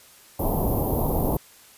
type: band-stop noise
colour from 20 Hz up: pink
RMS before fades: -23 dBFS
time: 0.39-1.37 s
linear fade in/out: 5 ms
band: 940 to 12000 Hz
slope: 48 dB/octave
effects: white hiss -51 dBFS RMS until 1.77 s + resampled to 32000 Hz